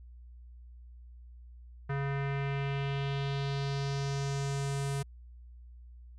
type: tone with low-pass filter sweep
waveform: square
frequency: 139.1 Hz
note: C#3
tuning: 6 cents sharp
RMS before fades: -33 dBFS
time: 1.89-5.03 s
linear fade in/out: 10 ms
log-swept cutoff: 1700 to 9700 Hz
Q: 2.2
effects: added 60 Hz sine -48 dBFS peak until 6.18 s